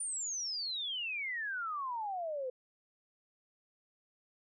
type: exponential sweep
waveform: sine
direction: down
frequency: 9397 to 495.1 Hz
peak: -35 dBFS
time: 0-2.5 s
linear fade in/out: 5 ms
effects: none